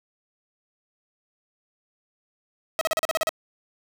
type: tone bursts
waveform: sawtooth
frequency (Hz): 641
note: E5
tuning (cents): -49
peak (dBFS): -17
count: 9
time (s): 2.79-3.292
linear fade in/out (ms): 0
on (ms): 22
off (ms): 38
effects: none